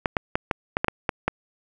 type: clicks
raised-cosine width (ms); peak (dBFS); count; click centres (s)
0.5; -6; 9; 0.058 / 0.168 / 0.355 / 0.512 / 0.769 / 0.845 / 0.883 / 1.092 / 1.28
effects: none